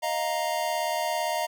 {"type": "chord", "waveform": "square", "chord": "Eb suspended second", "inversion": "none", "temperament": "just", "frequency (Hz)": [622.3, 700, 933.4], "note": ["Eb5", "F5", "Bb5"], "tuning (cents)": [0, 4, 2], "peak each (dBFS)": -31, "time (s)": [0.02, 1.47], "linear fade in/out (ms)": 20, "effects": []}